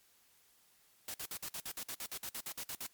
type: noise bursts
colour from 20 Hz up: white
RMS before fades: -42 dBFS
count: 16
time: 1.08-2.866 s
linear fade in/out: 2 ms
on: 61 ms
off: 54 ms
effects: white hiss -68 dBFS RMS until 2.93 s + MP3 96 kbps